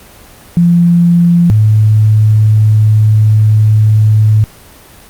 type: tone pair in turn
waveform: sine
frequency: 172.5 / 107.67 Hz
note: F3 / A2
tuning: -21 / -37 cents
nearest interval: minor sixth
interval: 816 cents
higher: first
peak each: -4 dBFS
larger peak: neither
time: 0.57-1.5 / 1.5-4.44 s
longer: second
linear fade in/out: 0 ms
effects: pink hiss -37 dBFS RMS until 5.09 s + Opus 24 kbps